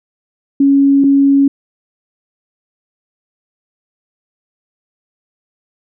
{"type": "tone pair in turn", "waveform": "sine", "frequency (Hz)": [277.5, 277.5], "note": ["C#4", "C#4"], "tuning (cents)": [2, 2], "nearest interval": "unison", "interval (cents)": 0, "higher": "neither", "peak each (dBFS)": -6, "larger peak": "neither", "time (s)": [[0.6, 1.04], [1.04, 1.48]], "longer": "neither", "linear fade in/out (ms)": 5, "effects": []}